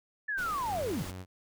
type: linear sweep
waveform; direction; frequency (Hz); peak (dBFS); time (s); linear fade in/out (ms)
sine; down; 1760 to 113; -30; 0.28-1.03; 10
type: noise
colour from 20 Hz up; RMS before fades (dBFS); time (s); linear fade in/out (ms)
pink; -43; 0.37-1.12; 20
type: tone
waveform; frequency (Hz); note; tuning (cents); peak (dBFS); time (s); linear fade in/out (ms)
sawtooth; 92.5; F#2; 0; -36; 0.67-1.26; 50
effects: none